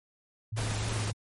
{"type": "tone with vibrato", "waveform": "sine", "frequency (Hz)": 107.8, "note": "A2", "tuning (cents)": -35, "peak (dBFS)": -31, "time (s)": [0.52, 1.13], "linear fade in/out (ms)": 10, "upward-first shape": "triangle", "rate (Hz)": 3.3, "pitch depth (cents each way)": 64}
{"type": "noise", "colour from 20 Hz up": "pink", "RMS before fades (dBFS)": -35, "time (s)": [0.56, 1.12], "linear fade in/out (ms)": 20}
{"effects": ["MP3 48 kbps"]}